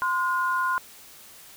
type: tone pair together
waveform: sine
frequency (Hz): 1037 / 1435.4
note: C6 / F6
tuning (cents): -16 / +47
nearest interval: tritone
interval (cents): 563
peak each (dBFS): -24 / -26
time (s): 0.02-0.78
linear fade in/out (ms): 0
effects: white hiss -48 dBFS RMS until 1.56 s